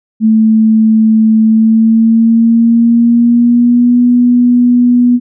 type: tone with pitch glide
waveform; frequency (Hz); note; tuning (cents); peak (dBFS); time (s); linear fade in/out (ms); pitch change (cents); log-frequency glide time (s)
sine; 220 to 244.1; A3 to B3; 0 to -20; -4; 0.2-5.2; 50; +180; 1.43-4.01
effects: none